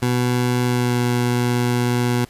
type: tone with pitch glide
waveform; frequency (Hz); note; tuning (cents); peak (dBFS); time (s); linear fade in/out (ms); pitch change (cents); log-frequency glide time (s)
20% pulse; 123.47 to 121.98; B2 to B2; 0 to -21; -12; 0.02-2.25; 5; -21; 0.65-0.98
effects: pink hiss -49 dBFS RMS until 2.29 s + resampled to 32000 Hz